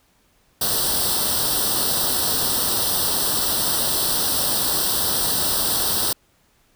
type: noise with comb filter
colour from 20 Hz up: white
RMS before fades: -21 dBFS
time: 0.61-6.13 s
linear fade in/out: 5 ms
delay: 0.22 ms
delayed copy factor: +0.85
effects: pink hiss -61 dBFS RMS until 6.75 s